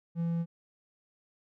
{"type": "tone", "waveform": "triangle", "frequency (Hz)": 168.2, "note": "E3", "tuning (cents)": 35, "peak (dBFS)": -26, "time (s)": [0.15, 0.46], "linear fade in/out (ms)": 50, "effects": []}